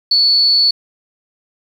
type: tone with amplitude modulation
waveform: sine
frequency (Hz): 4435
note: C#8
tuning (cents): 0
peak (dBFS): -7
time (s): 0.11-0.71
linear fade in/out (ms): 5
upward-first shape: sine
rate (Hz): 285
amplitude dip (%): 40
effects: 7-bit